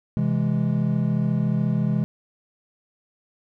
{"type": "chord", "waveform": "triangle", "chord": "C augmented", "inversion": "none", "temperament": "equal", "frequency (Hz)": [130.81, 164.81, 207.7], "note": ["C3", "E3", "G#3"], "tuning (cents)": [0, 0, 0], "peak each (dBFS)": -22, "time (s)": [0.17, 2.04], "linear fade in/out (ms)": 0, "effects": []}